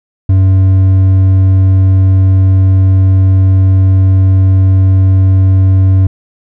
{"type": "tone with hard clipping", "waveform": "triangle", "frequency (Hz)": 95, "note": "F#2", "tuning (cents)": 46, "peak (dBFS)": -5, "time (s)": [0.29, 6.07], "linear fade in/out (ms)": 5, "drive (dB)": 7, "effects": []}